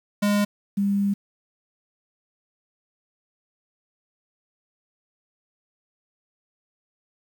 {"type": "tone pair in turn", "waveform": ["square", "sine"], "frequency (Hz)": [205.3, 200.1], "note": ["G#3", "G3"], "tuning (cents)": [-20, 36], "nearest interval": "unison", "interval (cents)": 44, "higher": "first", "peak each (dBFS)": -19, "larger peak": "neither", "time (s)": [[0.22, 0.45], [0.77, 1.14]], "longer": "second", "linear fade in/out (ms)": 10, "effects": ["8-bit"]}